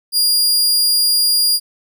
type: tone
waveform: sawtooth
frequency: 4830 Hz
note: D8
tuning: 48 cents sharp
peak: -9 dBFS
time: 0.12-1.6 s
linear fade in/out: 50 ms
effects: none